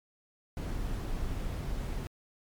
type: noise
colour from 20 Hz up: brown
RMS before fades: -34 dBFS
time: 0.57-2.07 s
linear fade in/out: 0 ms
effects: MP3 96 kbps